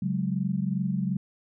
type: chord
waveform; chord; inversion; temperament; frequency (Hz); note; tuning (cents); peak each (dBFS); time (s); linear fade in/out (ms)
sine; C# suspended fourth; none; equal; 138.59 / 185 / 207.7; C#3 / F#3 / G#3; 0 / 0 / 0; -31 / -27 / -31; 0.02-1.17; 5
effects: none